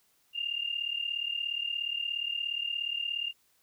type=tone pair together; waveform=sine; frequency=2785 / 2822 Hz; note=F7 / F7; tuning=-5 / +17 cents; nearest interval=unison; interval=22 cents; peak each=-34 / -33 dBFS; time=0.33-3.33 s; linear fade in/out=50 ms; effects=white hiss -69 dBFS RMS until 3.62 s